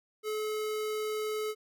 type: tone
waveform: square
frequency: 429.3 Hz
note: A4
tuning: 43 cents flat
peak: -32 dBFS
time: 0.23-1.55 s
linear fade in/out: 50 ms
effects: none